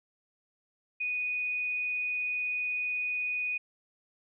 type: tone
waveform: sine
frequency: 2479 Hz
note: D#7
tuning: 7 cents flat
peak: -29 dBFS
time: 1-3.58 s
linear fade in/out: 10 ms
effects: none